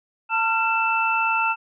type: tone cluster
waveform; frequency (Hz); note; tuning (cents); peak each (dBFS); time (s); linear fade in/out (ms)
sine; 898 / 1374 / 2651; A5 / F6 / E7; +35 / -29 / +9; -23; 0.29-1.56; 50
effects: none